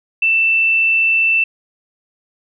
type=tone; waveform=sine; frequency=2665 Hz; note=E7; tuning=18 cents sharp; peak=-11 dBFS; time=0.22-1.44 s; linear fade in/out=5 ms; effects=none